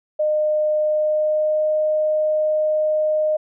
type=tone with pitch glide; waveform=sine; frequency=610 to 615.7 Hz; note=D#5 to D#5; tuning=-34 to -18 cents; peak=-16 dBFS; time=0.19-3.37 s; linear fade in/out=10 ms; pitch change=+16 cents; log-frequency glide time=0.79-1.68 s; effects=none